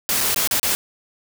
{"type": "noise with dropouts", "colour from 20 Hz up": "white", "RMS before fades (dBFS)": -20, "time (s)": [0.09, 0.75], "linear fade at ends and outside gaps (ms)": 0, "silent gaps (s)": [[0.206, 0.21], [0.345, 0.361], [0.474, 0.511], [0.597, 0.63]], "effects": []}